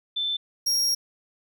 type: tone pair in turn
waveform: sine / 40% pulse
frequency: 3535 / 5592 Hz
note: A7 / F8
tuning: +7 / +1 cents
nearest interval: minor sixth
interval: 794 cents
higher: second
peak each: -24 / -20 dBFS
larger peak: second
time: 0.16-0.37 / 0.66-0.95 s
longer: second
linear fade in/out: 10 ms
effects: none